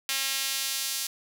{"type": "tone with high-pass filter sweep", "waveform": "sawtooth", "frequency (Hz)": 270, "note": "C#4", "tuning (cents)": -45, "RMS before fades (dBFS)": -30, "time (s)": [0.09, 1.07], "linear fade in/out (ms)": 2, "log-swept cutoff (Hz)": [2800, 4900], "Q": 0.91, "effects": []}